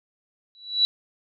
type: tone with exponential growth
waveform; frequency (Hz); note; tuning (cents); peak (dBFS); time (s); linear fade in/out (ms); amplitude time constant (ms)
sine; 3934; B7; -7; -13; 0.55-0.85; 0; 65
effects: none